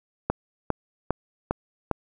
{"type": "click train", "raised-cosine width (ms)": 1, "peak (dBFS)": -8, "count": 5, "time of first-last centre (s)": [0.3, 1.913], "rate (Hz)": 2.48, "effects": []}